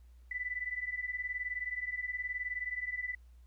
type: beating tone pair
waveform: sine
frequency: 1975 / 1994 Hz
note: B6 / B6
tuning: 0 / +16 cents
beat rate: 19 Hz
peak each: -39 / -37 dBFS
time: 0.31-3.15 s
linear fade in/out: 5 ms
effects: added 60 Hz sine -54 dBFS peak until 3.46 s + pink hiss -75 dBFS RMS until 3.46 s